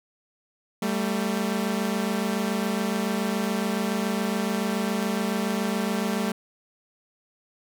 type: tone pair together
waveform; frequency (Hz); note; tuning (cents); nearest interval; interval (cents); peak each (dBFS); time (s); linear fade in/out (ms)
sawtooth; 196 / 223.1; G3 / A3; 0 / +24; major second; 224; -23; 0.82-6.32; 5
effects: none